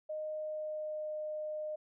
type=tone with pitch glide; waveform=sine; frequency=617 to 612 Hz; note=D#5 to D#5; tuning=-15 to -29 cents; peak=-36 dBFS; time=0.09-1.76 s; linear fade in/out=10 ms; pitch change=-14 cents; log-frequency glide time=0.33-1.14 s; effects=none